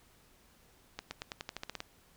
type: accelerating click train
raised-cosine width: 0.2 ms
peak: -21 dBFS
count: 11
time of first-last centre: 0.99-1.804 s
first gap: 120 ms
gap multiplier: 0.91
effects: pink hiss -64 dBFS RMS until 2.16 s